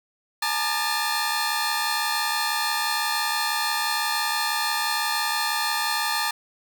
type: tone cluster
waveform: sawtooth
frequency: 845 / 916 / 1206 / 1766 / 4221 Hz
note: G#5 / A#5 / D6 / A6 / C8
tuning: +30 / -31 / +46 / +6 / +14 cents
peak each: -26 dBFS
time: 0.42-6.31 s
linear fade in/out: 5 ms
effects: none